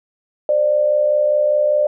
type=tone pair together; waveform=sine; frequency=531 / 596 Hz; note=C5 / D5; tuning=+25 / +25 cents; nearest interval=major second; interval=200 cents; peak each=-21 / -13 dBFS; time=0.49-1.87 s; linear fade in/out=2 ms; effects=none